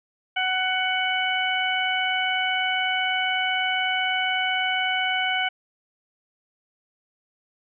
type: harmonic tone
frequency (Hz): 746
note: F#5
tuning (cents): +14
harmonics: 1 / 2 / 3 / 4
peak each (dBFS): -27 / -27 / -27 / -27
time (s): 0.36-5.49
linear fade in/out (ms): 10
effects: none